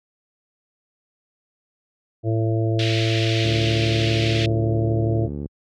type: harmonic tone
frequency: 112 Hz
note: A2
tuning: 31 cents sharp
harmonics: 1 / 3 / 4 / 5 / 6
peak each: -19 / -25 / -30 / -33 / -31 dBFS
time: 2.23-5.29 s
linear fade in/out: 50 ms
type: band-pass noise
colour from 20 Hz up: white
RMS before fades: -28 dBFS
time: 2.79-4.46 s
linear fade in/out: 2 ms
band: 2100 to 3800 Hz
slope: 24 dB/octave
type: click train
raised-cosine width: 3 ms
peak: -17 dBFS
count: 146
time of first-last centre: 3.45-5.458 s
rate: 72.2 Hz
effects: high-pass 60 Hz 12 dB/octave